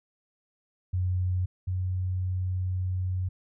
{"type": "tone pair in turn", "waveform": "sine", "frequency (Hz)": [91.3, 92.09], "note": ["F#2", "F#2"], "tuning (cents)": [-23, -8], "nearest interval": "unison", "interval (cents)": 15, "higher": "second", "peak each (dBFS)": [-24, -26], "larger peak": "first", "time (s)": [[0.93, 1.46], [1.67, 3.29]], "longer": "second", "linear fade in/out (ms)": 10, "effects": []}